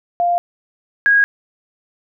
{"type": "tone pair in turn", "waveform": "sine", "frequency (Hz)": [698.5, 1642.7], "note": ["F5", "G#6"], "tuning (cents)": [0, -19], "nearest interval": "octave + minor third", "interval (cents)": 1481, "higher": "second", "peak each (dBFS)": [-13, -9], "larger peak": "second", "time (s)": [[0.2, 0.38], [1.06, 1.24]], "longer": "neither", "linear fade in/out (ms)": 0, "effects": []}